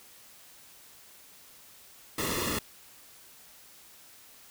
pink noise with comb filter, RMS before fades -31 dBFS, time 2.18-2.59 s, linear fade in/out 5 ms, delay 1.3 ms, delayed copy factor -0.8, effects white hiss -54 dBFS RMS until 4.5 s

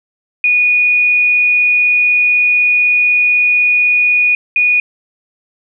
sine tone pair in turn, 2461 / 2461 Hz, D#7 / D#7, -20 / -20 cents, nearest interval unison, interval 0 cents, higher neither, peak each -8 dBFS, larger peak neither, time 0.44-4.35 / 4.56-4.8 s, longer first, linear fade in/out 2 ms, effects none

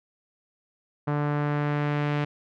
sawtooth tone with low-pass filter sweep, 146.83 Hz, D3, in tune, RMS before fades -26 dBFS, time 1.07-2.25 s, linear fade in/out 10 ms, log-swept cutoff 1300 to 2600 Hz, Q 1.3, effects none

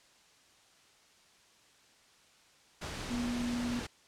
sine tone in noise, 241.3 Hz, B3, 40 cents flat, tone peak -32 dBFS, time 3.1-3.8 s, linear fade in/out 10 ms, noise pink, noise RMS -40 dBFS, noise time 2.81-3.87 s, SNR +5 dB, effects white hiss -63 dBFS RMS until 4.07 s + low-pass 7000 Hz 12 dB/octave

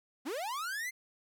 45% pulse linear sweep, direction up, 229.7 to 2112 Hz, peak -35 dBFS, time 0.25-0.91 s, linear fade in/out 20 ms, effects none

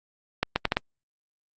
accelerating click train, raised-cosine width 0.3 ms, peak -6 dBFS, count 5, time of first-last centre 0.43-0.77 s, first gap 130 ms, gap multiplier 0.72, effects Opus 48 kbps

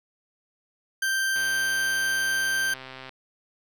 40% pulse tone, 1568 Hz, G6, in tune, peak -22 dBFS, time 1.02-2.74 s, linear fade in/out 5 ms
click train, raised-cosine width 0.3 ms, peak -24 dBFS, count 228, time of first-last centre 1.36-3.093 s, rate 131 Hz
effects none

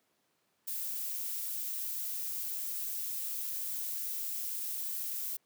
violet noise, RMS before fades -37 dBFS, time 0.67-5.37 s, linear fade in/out 10 ms, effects pink hiss -75 dBFS RMS until 5.45 s + high-pass 200 Hz 12 dB/octave

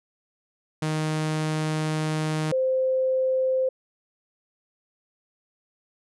sawtooth / sine tone pair in turn, 155.56 / 520.5 Hz, D#3 / C5, 0 / -9 cents, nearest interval octave + major sixth, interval 2091 cents, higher second, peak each -20 dBFS, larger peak neither, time 0.82-2.52 / 2.52-3.69 s, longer first, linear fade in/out 5 ms, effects resampled to 24000 Hz

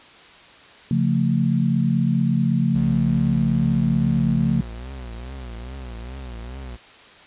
sine chord, Db augmented, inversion none, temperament equal with one note detuned, 138.59 / 174.61 / 223.7 Hz, Db3 / F3 / A3, 0 / 0 / +29 cents, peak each -21 dBFS, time 0.91-4.61 s, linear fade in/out 2 ms
40% pulse tone with vibrato, 61.74 Hz, B1, in tune, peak -31 dBFS, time 2.74-6.77 s, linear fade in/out 20 ms, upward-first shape triangle, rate 2.4 Hz, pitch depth 180 cents each way
effects white hiss -46 dBFS RMS until 7.26 s + resampled to 8000 Hz

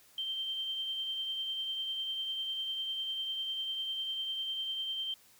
sine tone with tremolo, 3136 Hz, G7, in tune, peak -32 dBFS, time 0.18-5.14 s, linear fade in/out 2 ms, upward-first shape triangle, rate 10 Hz, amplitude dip 35%, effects white hiss -62 dBFS RMS until 5.39 s

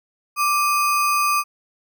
sine tone with sample-and-hold, 1174.7 Hz, D6, in tune, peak -16 dBFS, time 0.36-1.44 s, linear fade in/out 50 ms, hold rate 3675 Hz, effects none

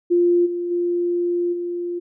sine tone with level steps, 349.2 Hz, F4, in tune, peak -13 / -22 / -18 / -23 dBFS, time 0.1-2 s, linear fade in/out 20 ms, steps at 0.45 / 0.7 / 1.52 s, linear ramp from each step 20 ms, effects none

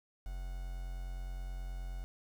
triangle tone with quantisation, 44.78 Hz, F1, 44 cents sharp, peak -36 dBFS, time 0.26-2.04 s, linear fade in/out 0 ms, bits 9, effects none

